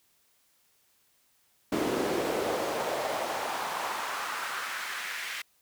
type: noise with high-pass filter sweep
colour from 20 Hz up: brown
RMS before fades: -32 dBFS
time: 1.72-5.42 s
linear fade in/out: 5 ms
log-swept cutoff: 310 to 2100 Hz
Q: 1.9
effects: white hiss -68 dBFS RMS until 5.61 s